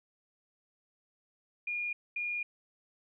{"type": "tone bursts at uneven times", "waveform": "sine", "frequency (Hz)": 2427, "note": "D#7", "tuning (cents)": -44, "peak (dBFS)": -32, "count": 2, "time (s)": [[1.67, 1.93], [2.16, 2.43]], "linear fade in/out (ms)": 5, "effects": []}